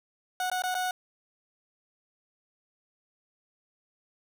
30% pulse tone with dropouts, 735 Hz, F#5, 12 cents flat, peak -25 dBFS, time 0.4-0.91 s, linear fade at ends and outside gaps 2 ms, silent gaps 0.5-0.515 / 0.621-0.637 / 0.744-0.75 s, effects none

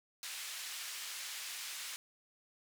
pink band-pass noise, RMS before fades -44 dBFS, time 0.23-1.96 s, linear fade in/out 0 ms, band 2200 to 12000 Hz, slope 12 dB/octave, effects none

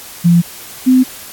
sine tone pair in turn, 171.8 / 256.5 Hz, F3 / C4, -28 / -34 cents, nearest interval perfect fifth, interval 694 cents, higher second, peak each -5 dBFS, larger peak neither, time 0.24-0.42 / 0.86-1.04 s, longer neither, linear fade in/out 20 ms, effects white hiss -32 dBFS RMS until 1.32 s + AAC 64 kbps

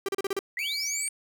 45% pulse tone bursts, 392 Hz, G4, in tune, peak -26 dBFS, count 6, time 0.06-0.391 s, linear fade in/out 2 ms, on 26 ms, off 35 ms
sine linear sweep, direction up, 1864.7 to 8870 Hz, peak -29 dBFS, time 0.57-1.09 s, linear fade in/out 2 ms
sawtooth tone, 2282 Hz, C#7, 50 cents sharp, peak -30 dBFS, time 0.59-1.08 s, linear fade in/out 0 ms
effects 10-bit

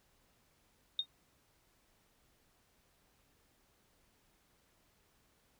sine tone with exponential decay, 3697 Hz, A#7, 15 cents flat, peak -27 dBFS, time 0.99-1.06 s, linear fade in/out 2 ms, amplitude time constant 15 ms, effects pink hiss -72 dBFS RMS until 5.59 s

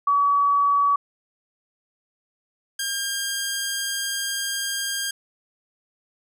sine / 10% pulse tone pair in turn, 1137 / 1608 Hz, C#6 / G6, +44 / +44 cents, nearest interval tritone, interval 600 cents, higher second, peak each -16 dBFS, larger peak neither, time 0.07-0.96 / 2.79-5.11 s, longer second, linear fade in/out 5 ms, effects none

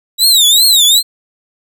sawtooth tone with vibrato, 3818 Hz, A#7, 41 cents sharp, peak -3 dBFS, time 0.18-1.03 s, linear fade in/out 50 ms, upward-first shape triangle, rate 2.6 Hz, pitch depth 220 cents each way, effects none

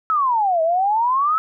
sine exponential two-way sweep, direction down then up, 1318.5 to 633 to 1318.5 Hz, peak -15 dBFS, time 0.1-1.38 s, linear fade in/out 0 ms, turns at 0.62 s, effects none

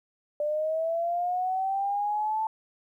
sine linear sweep, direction up, 589 to 885 Hz, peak -25 dBFS, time 0.4-2.47 s, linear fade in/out 2 ms, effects 11-bit

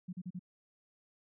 sine tone bursts, 180.9 Hz, F#3, 39 cents flat, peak -38 dBFS, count 4, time 0.08-0.394 s, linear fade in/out 10 ms, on 50 ms, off 38 ms, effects none

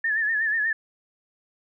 sine tone with vibrato, 1760 Hz, A6, in tune, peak -21 dBFS, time 0.04-0.73 s, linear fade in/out 5 ms, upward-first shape sine, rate 8.2 Hz, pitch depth 78 cents each way, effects none

